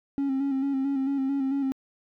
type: tone with vibrato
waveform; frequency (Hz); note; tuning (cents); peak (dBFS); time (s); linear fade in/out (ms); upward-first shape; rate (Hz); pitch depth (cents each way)
triangle; 272.4; C#4; -30; -21; 0.18-1.72; 0; square; 4.5; 36
effects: tanh soft clip ceiling -18 dBFS